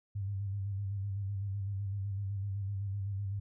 sine tone with vibrato, 99.1 Hz, G2, 19 cents sharp, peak -33 dBFS, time 0.15-3.4 s, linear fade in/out 10 ms, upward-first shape square, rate 7.9 Hz, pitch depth 42 cents each way, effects none

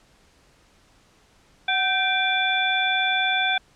sine tone cluster, 750 / 1552 / 2362 / 3474 Hz, F#5 / G6 / D7 / A7, +23 / -18 / +9 / -23 cents, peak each -25 dBFS, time 1.68-3.58 s, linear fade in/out 5 ms, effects pink hiss -58 dBFS RMS until 3.75 s + low-pass 8000 Hz 12 dB/octave

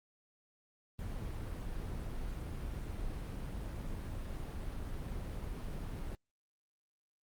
brown noise, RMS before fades -40 dBFS, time 0.99-6.15 s, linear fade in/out 0 ms, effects Opus 32 kbps

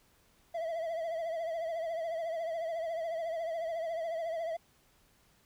triangle tone with vibrato, 660 Hz, E5, 2 cents sharp, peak -31 dBFS, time 0.54-4.57 s, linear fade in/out 10 ms, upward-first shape triangle, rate 14 Hz, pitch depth 79 cents each way, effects pink hiss -67 dBFS RMS until 5.45 s

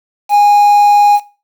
triangle tone with quantisation, 823 Hz, G#5, 16 cents flat, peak -3 dBFS, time 0.29-1.2 s, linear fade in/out 50 ms, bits 5, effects noise-tail reverb RT60 0.3 s tail -17 dB re dry

